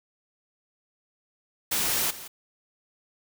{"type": "noise with echo", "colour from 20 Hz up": "white", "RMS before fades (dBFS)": -26, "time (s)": [1.71, 2.11], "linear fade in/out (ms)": 10, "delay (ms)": 170, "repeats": 1, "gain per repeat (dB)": -15, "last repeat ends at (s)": 2.28, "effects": []}